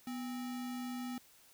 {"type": "tone with sample-and-hold", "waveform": "sine", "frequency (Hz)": 246.9, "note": "B3", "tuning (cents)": 0, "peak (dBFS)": -38, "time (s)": [0.07, 1.18], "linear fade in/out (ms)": 2, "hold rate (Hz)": 1050, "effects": ["white hiss -63 dBFS RMS until 1.53 s"]}